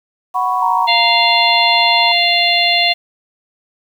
sine chord, F# suspended fourth, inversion none, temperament equal, 740 / 987.8 / 1108.7 Hz, F#5 / B5 / C#6, 0 / 0 / 0 cents, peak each -18 dBFS, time 0.34-0.87 s, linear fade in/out 20 ms
sine tone, 932.3 Hz, A#5, in tune, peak -15 dBFS, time 0.62-2.12 s, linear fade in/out 5 ms
harmonic tone, 696 Hz, F5, 6 cents flat, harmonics 1 / 3 / 4 / 5 / 6, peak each -17 / -17 / -17 / -17 / -17 dBFS, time 0.87-2.94 s, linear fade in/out 20 ms
effects 7-bit

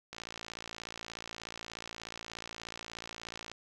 click train, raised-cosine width 0.2 ms, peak -24 dBFS, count 193, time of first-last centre 0.13-3.516 s, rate 56.7 Hz, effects none

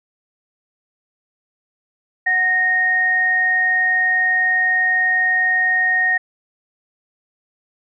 sine tone pair together, 740.8 / 1856 Hz, F#5 / A#6, +2 / -8 cents, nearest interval octave + major third, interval 1590 cents, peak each -25 / -14 dBFS, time 2.26-6.18 s, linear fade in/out 10 ms, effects none

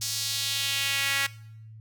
sawtooth tone with high-pass filter sweep, 276.6 Hz, C#4, 4 cents flat, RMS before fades -28 dBFS, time 0.01-1.27 s, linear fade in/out 10 ms, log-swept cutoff 5400 to 1900 Hz, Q 1.8, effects noise-tail reverb RT60 0.7 s tail -20 dB re dry + added 110 Hz sine -43 dBFS peak until 1.8 s

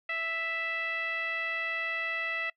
10% pulse tone with low-pass filter, 659.3 Hz, E5, in tune, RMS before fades -33 dBFS, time 0.09-2.5 s, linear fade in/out 5 ms, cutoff 2300 Hz, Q 7.2, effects noise-tail reverb RT60 0.1 s tail -23 dB re dry

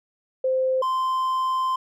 sine / triangle tone pair in turn, 520 / 1039.4 Hz, C5 / C6, -11 / -12 cents, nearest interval octave, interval 1199 cents, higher second, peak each -19 dBFS, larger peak neither, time 0.44-0.82 / 0.82-1.76 s, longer second, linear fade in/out 5 ms, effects none

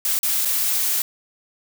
blue noise with dropouts, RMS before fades -21 dBFS, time 0.05-1.02 s, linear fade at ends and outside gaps 1 ms, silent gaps 0.19-0.231 / 0.45-0.455 s, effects none

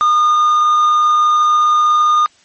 triangle tone with quantisation, 1219 Hz, D#6, 36 cents flat, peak -7 dBFS, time 0.01-2.26 s, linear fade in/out 0 ms, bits 5, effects white hiss -51 dBFS RMS until 2.44 s + MP3 32 kbps

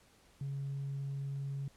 triangle tone with tanh clipping, 138.59 Hz, C#3, in tune, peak -36 dBFS, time 0.41-1.68 s, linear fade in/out 2 ms, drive 5 dB, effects pink hiss -65 dBFS RMS until 1.76 s + low-pass 11000 Hz 12 dB/octave

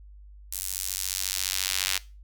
sawtooth tone with high-pass filter sweep, 94.4 Hz, F#2, 35 cents sharp, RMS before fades -30 dBFS, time 0.52-1.98 s, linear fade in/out 5 ms, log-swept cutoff 9000 to 2900 Hz, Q 0.85, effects noise-tail reverb RT60 0.3 s tail -20 dB re dry + added 50 Hz sine -45 dBFS peak until 2.23 s

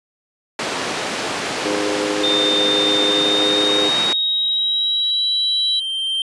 pink band-pass noise, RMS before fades -24 dBFS, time 0.59-4.13 s, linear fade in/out 2 ms, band 290 to 5700 Hz, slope 12 dB/octave
harmonic tone, 102.6 Hz, G#2, 21 cents flat, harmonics 3 / 4 / 5, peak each -24 / -24 / -24 dBFS, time 1.65-3.89 s, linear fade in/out 5 ms
sine tone with pitch glide, 3620 to 3925 Hz, A7 to B7, +48 to -11 cents, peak -16 dBFS, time 2.23-5.8 s, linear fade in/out 10 ms, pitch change +141 cents, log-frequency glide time 3.06-5.24 s
triangle tone with exponential growth, 3144 Hz, G7, 4 cents sharp, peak -16 dBFS, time 2.49-6.22 s, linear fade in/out 1 ms, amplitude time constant 810 ms
effects resampled to 24000 Hz

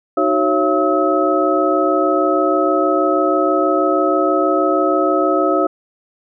sine tone cluster, 308.9 / 375.2 / 549 / 675 / 1285 Hz, D#4 / F#4 / C#5 / E5 / E6, -12 / +24 / -17 / +41 / -45 cents, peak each -19 dBFS, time 0.17-5.67 s, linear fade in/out 5 ms, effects none

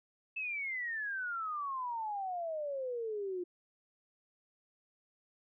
sine exponential sweep, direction down, 2641 to 349.2 Hz, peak -35 dBFS, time 0.36-3.44 s, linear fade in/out 10 ms, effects none

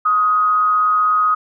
sine tone with frequency modulation, 1254 Hz, D#6, 13 cents sharp, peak -12 dBFS, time 0.05-1.35 s, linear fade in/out 10 ms, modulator 176 Hz, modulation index 0.26, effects none

